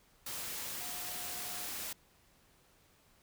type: tone in noise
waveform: sine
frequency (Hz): 719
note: F#5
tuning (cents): -50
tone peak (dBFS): -52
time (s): 0.8-1.67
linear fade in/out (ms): 5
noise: white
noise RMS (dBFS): -41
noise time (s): 0.26-1.93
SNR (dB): -14
effects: pink hiss -67 dBFS RMS until 3.22 s